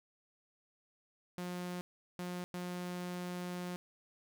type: tone bursts at uneven times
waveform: sawtooth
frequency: 178.5 Hz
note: F3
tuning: 38 cents sharp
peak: -35 dBFS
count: 3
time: 1.38-1.81 / 2.19-2.44 / 2.54-3.76 s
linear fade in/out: 0 ms
effects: none